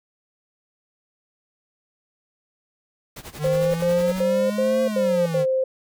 pink noise with tremolo, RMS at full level -36 dBFS, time 3.16-4.23 s, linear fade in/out 5 ms, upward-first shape sine, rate 11 Hz, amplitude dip 85%
square exponential two-way sweep, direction up then down, 149.2 to 225.4 to 149.2 Hz, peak -25 dBFS, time 3.38-5.46 s, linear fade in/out 50 ms, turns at 4.83 s
sine tone bursts, 523.3 Hz, C5, in tune, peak -18 dBFS, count 6, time 3.44-5.64 s, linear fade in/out 5 ms, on 300 ms, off 80 ms
effects none

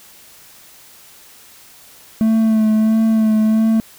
triangle tone with vibrato, 219.7 Hz, A3, 2 cents flat, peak -9 dBFS, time 2.21-3.8 s, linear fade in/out 0 ms, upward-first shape sine, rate 1.5 Hz, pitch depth 25 cents each way, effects white hiss -44 dBFS RMS until 3.98 s

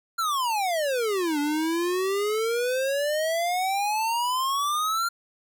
square exponential two-way sweep, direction down then up, 1396.9 to 287.3 to 1396.9 Hz, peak -24 dBFS, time 0.18-5.09 s, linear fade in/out 10 ms, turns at 1.39 s, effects none

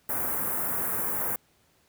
white band-stop noise, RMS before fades -29 dBFS, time 0.09-1.36 s, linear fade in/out 5 ms, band 1600 to 11000 Hz, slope 24 dB/octave, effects pink hiss -65 dBFS RMS until 1.88 s + high-pass 60 Hz 12 dB/octave

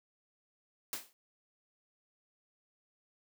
white noise with exponential decay, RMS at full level -35 dBFS, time 0.93-1.13 s, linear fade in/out 0 ms, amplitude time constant 43 ms, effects high-pass 200 Hz 12 dB/octave

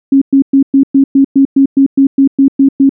sine tone bursts, 273.1 Hz, C#4, 26 cents flat, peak -3 dBFS, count 14, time 0.12-2.894 s, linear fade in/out 5 ms, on 96 ms, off 110 ms, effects none

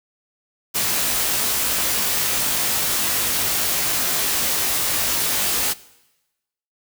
white noise with comb filter, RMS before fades -21 dBFS, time 0.74-5.74 s, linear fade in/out 20 ms, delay 19 ms, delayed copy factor +0.65, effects noise-tail reverb RT60 1.0 s tail -20 dB re dry

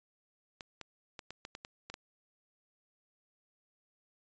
clicks, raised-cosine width 0.2 ms, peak -26 dBFS, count 9, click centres 0.608 / 0.813 / 1.192 / 1.306 / 1.451 / 1.551 / 1.649 / 1.9 / 1.941 s, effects resampled to 16000 Hz

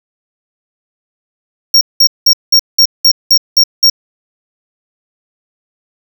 square tone bursts, 5560 Hz, F8, 9 cents flat, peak -4 dBFS, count 9, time 1.74-3.899 s, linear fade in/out 5 ms, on 71 ms, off 190 ms, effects none

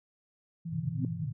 sine tone with vibrato, 164.81 Hz, E3, in tune, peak -34 dBFS, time 0.65-1.25 s, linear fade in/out 10 ms, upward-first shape square, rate 12 Hz, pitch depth 21 cents each way
pink band-pass noise, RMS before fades -36 dBFS, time 0.69-1.33 s, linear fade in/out 10 ms, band 100 to 160 Hz, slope 96 dB/octave
sine tone with exponential growth, 257 Hz, C4, 31 cents flat, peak -26 dBFS, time 0.91-1.05 s, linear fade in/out 2 ms, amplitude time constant 29 ms
effects none

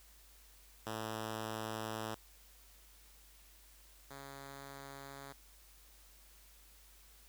5% pulse tone pair in turn, 110 / 138.33 Hz, A2 / C#3, 0 / -3 cents, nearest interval major third, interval 397 cents, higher second, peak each -28 / -37 dBFS, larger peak first, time 0.86-2.15 / 4.1-5.33 s, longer first, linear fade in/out 10 ms, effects added 50 Hz sine -62 dBFS peak until 7.28 s + white hiss -63 dBFS RMS until 7.28 s

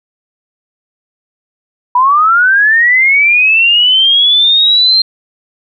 sine linear sweep, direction up, 966 to 4186 Hz, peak -5 dBFS, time 1.95-5.02 s, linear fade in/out 5 ms, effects none

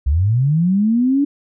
sine linear sweep, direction up, 62.8 to 290.3 Hz, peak -12 dBFS, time 0.06-1.25 s, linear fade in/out 10 ms, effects none

